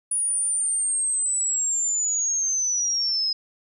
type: linear sweep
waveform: sine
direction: down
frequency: 9750 to 5060 Hz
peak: -21 dBFS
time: 0.11-3.33 s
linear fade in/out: 5 ms
effects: none